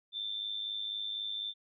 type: tone with amplitude modulation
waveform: sine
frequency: 3553 Hz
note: A7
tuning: 16 cents sharp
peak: -32 dBFS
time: 0.12-1.54 s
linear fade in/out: 50 ms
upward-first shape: sine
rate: 104 Hz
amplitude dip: 60%
effects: none